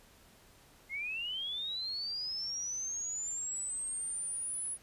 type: linear sweep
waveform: sine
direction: up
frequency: 2093 to 10380 Hz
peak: -35 dBFS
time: 0.89-4.78 s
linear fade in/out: 50 ms
effects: pink hiss -61 dBFS RMS until 4.82 s + resampled to 32000 Hz